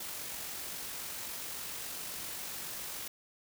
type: noise with amplitude modulation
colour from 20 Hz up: white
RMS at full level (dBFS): -40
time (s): 0-3.08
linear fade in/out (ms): 5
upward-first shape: sine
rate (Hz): 47.3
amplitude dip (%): 25
effects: none